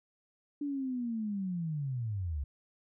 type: linear sweep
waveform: sine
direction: down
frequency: 293 to 65.8 Hz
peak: -32 dBFS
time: 0.61-2.44 s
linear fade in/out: 5 ms
effects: none